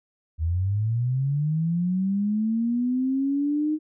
sine linear sweep, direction up, 77 to 311.1 Hz, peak -21 dBFS, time 0.38-3.79 s, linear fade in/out 50 ms, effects none

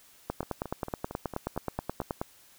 two click trains, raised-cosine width 1 ms, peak -16 / -23 dBFS, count 19 / 8, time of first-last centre 0.3-2.215 / 0.43-2.017 s, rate 9.4 / 4.41 Hz, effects white hiss -58 dBFS RMS until 2.58 s

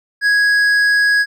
triangle tone with hard clipping, 1661 Hz, G#6, in tune, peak -12 dBFS, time 0.21-1.26 s, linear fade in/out 50 ms, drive 10 dB, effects none

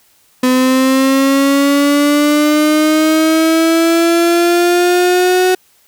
35% pulse linear sweep, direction up, 253 to 370 Hz, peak -7 dBFS, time 0.43-5.55 s, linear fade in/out 5 ms, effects white hiss -52 dBFS RMS until 5.87 s

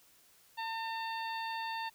harmonic tone, 903 Hz, A5, 45 cents sharp, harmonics 1 / 2 / 3 / 4 / 5, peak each -37 / -43 / -46 / -48 / -49 dBFS, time 0.57-1.9 s, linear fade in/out 20 ms, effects white hiss -64 dBFS RMS until 1.94 s

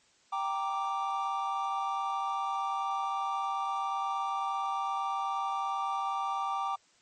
triangle chord, G minor, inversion none, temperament equal, 784 / 932.3 / 1174.7 Hz, G5 / Bb5 / D6, 0 / 0 / 0 cents, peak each -32 / -35 / -31 dBFS, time 0.32-6.76 s, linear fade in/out 10 ms, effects white hiss -65 dBFS RMS until 7.01 s + MP3 32 kbps

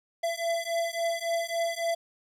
square beating tone pair, 671 / 674.6 Hz, E5 / E5, +31 / +40 cents, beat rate 3.6 Hz, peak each -31 dBFS, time 0.23-1.95 s, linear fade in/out 10 ms, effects low-pass 12000 Hz 12 dB/octave + 10-bit

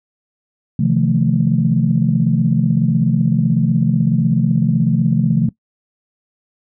sine chord, F dominant seventh, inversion second, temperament equal with one note detuned, 130.81 / 158.47 / 174.61 / 220 Hz, C3 / Eb3 / F3 / A3, 0 / +32 / 0 / 0 cents, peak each -17 dBFS, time 0.79-5.49 s, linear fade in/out 5 ms, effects noise-tail reverb RT60 0.1 s tail -20 dB re dry + tanh soft clip ceiling -1 dBFS

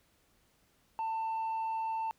sine tone, 893 Hz, A5, 25 cents sharp, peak -29 dBFS, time 0.99-2.11 s, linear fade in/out 0 ms, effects tanh soft clip ceiling -31 dBFS + pink hiss -70 dBFS RMS until 2.18 s

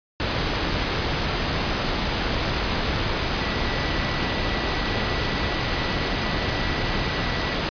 sine tone in noise, 1959 Hz, B6, 15 cents flat, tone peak -35 dBFS, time 3.41-7.54 s, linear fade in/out 0 ms, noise pink, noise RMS -24 dBFS, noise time 0.2-7.69 s, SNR -14 dB, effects resampled to 11025 Hz

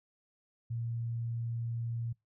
sine tone, 116.54 Hz, A#2, in tune, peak -33 dBFS, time 0.7-2.13 s, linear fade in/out 10 ms, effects noise-tail reverb RT60 0.2 s tail -25 dB re dry

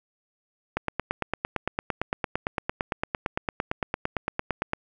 click train, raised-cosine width 0.5 ms, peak -10 dBFS, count 36, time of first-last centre 0.77-4.734 s, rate 8.83 Hz, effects none

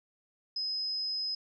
sine tone, 5070 Hz, D#8, 32 cents sharp, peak -31 dBFS, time 0.56-1.35 s, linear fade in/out 5 ms, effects none

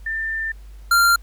sine / square tone pair in turn, 1789 / 1386.7 Hz, A6 / F6, +28 / -13 cents, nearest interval major third, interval 441 cents, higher first, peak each -22 / -13 dBFS, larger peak second, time 0.06-0.52 / 0.91-1.16 s, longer first, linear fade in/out 5 ms, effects added 50 Hz sine -37 dBFS peak until 1.22 s + pink hiss -56 dBFS RMS until 1.22 s

